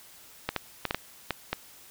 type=clicks; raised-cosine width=0.3 ms; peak=-11 dBFS; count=7; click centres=0.49 / 0.563 / 0.853 / 0.909 / 0.946 / 1.307 / 1.53 s; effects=white hiss -52 dBFS RMS until 1.9 s